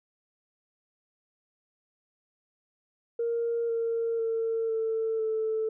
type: tone with pitch steps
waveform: sine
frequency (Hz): 466.2 / 459.5 / 452.9 / 446.4 / 440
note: A#4 / A#4 / A#4 / A4 / A4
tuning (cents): 0 / -25 / -50 / +25 / 0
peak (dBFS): -25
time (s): 3.19-5.69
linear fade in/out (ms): 5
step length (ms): 500
effects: tanh soft clip ceiling -21 dBFS